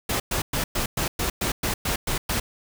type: noise bursts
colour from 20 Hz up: pink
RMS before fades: -25 dBFS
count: 11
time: 0.09-2.4 s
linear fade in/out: 5 ms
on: 110 ms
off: 110 ms
effects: none